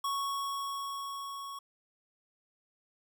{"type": "tone with level ramp", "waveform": "square", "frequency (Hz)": 1108.7, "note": "C#6", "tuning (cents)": 0, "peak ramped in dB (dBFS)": [-31, -41], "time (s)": [0.04, 1.59], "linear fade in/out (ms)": 5, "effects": []}